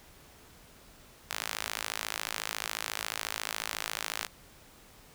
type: tone with high-pass filter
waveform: sawtooth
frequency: 54.1 Hz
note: A1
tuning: 29 cents flat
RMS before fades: -37 dBFS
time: 1.3-4.27 s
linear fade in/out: 10 ms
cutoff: 1400 Hz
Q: 0.57
effects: pink hiss -56 dBFS RMS until 5.14 s